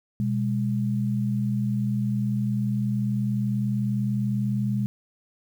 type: tone pair together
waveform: sine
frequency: 124.3 / 204.4 Hz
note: B2 / G#3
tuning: +12 / -27 cents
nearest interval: major sixth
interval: 861 cents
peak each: -25 dBFS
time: 0.2-4.86 s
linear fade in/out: 0 ms
effects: 9-bit